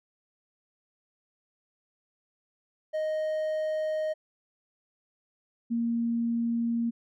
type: tone pair in turn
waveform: triangle / sine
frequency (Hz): 622.3 / 233.1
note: D#5 / A#3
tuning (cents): 0 / 0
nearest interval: octave + perfect fourth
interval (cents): 1700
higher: first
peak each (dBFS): -25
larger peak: neither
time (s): 2.93-4.14 / 5.7-6.91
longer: neither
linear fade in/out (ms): 20
effects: none